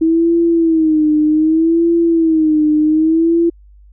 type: tone with vibrato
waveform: sine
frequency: 320.4 Hz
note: E4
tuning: 49 cents flat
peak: -9 dBFS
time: 0.01-3.5 s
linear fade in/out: 10 ms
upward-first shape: sine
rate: 0.65 Hz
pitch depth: 92 cents each way
effects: added 50 Hz sine -40 dBFS peak until 3.92 s